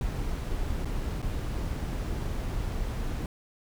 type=noise with dropouts; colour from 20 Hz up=brown; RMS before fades=-31 dBFS; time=0.01-3.26 s; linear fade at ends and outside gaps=1 ms; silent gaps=0.848-0.855 / 1.219-1.226 s; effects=none